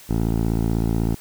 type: tone with low-pass filter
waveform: 10% pulse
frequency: 56.1 Hz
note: A1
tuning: 34 cents sharp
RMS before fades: -21 dBFS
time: 0.09-1.15 s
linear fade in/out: 10 ms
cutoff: 620 Hz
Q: 0.52
effects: white hiss -45 dBFS RMS until 1.2 s